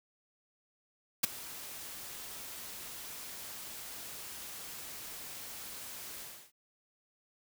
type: noise with ADSR envelope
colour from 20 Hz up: white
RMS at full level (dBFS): -24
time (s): 1.23-6.52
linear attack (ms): 11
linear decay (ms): 11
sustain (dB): -21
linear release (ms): 310
effects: none

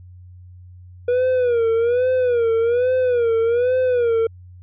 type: tone with vibrato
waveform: triangle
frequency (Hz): 482.1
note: B4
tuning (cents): -42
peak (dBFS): -13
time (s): 1.08-4.27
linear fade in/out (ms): 5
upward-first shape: sine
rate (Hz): 1.2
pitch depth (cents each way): 110
effects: added 90 Hz sine -39 dBFS peak until 4.62 s + resampled to 8000 Hz

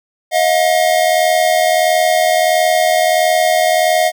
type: tone pair together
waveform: square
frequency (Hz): 633.5 / 715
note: D#5 / F5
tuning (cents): +31 / +41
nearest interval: major second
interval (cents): 210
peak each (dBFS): -14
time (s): 0.31-4.12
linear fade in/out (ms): 50
effects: none

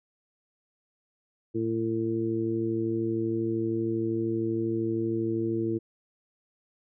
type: harmonic tone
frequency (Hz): 112.8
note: A2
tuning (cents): +44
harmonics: 1 / 2 / 3 / 4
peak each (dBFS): -34 / -34 / -27 / -36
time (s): 1.54-5.79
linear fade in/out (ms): 20
effects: none

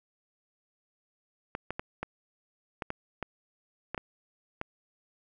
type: clicks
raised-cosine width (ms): 0.5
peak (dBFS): -18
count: 10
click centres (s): 1.551 / 1.706 / 1.795 / 2.03 / 2.822 / 2.904 / 3.227 / 3.946 / 3.978 / 4.614
effects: none

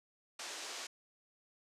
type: band-pass noise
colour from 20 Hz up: white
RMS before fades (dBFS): -45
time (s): 0.39-0.87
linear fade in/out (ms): 5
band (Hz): 320 to 7200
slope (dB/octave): 24
effects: resampled to 32000 Hz

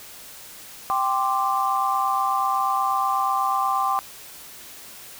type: chord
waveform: sine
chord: G suspended fourth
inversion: none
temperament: equal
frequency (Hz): 784 / 1046.5 / 1174.7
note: G5 / C6 / D6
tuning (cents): 0 / 0 / 0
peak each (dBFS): -24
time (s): 0.9-3.99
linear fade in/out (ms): 0
effects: white hiss -42 dBFS RMS until 5.19 s

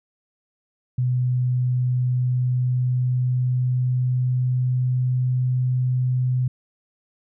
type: tone with pitch glide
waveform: sine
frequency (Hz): 125.4 to 126.78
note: B2 to B2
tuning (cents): +27 to +46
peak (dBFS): -18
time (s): 0.98-6.48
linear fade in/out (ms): 5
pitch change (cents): +19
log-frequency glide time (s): 2-5.5
effects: none

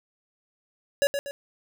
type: tone with echo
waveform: square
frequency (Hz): 563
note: C#5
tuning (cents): +27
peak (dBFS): -19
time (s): 1.02-1.07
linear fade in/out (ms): 0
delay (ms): 120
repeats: 2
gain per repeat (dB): -7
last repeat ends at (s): 1.31
effects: none

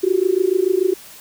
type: tone with amplitude modulation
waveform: sine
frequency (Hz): 372.3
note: F#4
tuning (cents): +11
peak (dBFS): -10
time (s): 0.03-0.94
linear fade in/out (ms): 10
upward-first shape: sine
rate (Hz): 26.9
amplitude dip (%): 95
effects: white hiss -41 dBFS RMS until 1.2 s

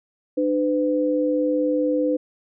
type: tone pair together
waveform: sine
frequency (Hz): 300.3 / 505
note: D4 / B4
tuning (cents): +39 / +39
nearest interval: major sixth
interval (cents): 900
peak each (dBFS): -21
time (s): 0.37-2.17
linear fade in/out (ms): 10
effects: none

